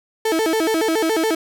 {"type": "tone with vibrato", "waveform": "35% pulse", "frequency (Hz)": 378.4, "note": "F#4", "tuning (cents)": 39, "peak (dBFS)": -15, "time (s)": [0.25, 1.35], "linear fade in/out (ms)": 5, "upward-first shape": "square", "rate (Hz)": 7.1, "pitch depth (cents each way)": 270, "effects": []}